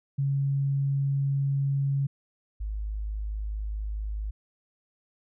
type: tone pair in turn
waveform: sine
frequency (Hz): 138.59 / 52.3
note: C#3 / G#1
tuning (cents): 0 / +13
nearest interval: octave + perfect fourth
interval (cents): 1687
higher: first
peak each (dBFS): -23 / -29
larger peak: first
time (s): 0.18-2.07 / 2.6-4.31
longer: first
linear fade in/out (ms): 10
effects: none